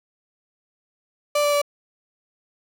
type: tone with pitch steps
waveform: 35% pulse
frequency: 587.3 / 582.6 / 577.9 Hz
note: D5 / D5 / D5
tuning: 0 / -14 / -28 cents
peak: -16 dBFS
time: 1.35-1.617 s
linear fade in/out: 5 ms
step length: 89 ms
effects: none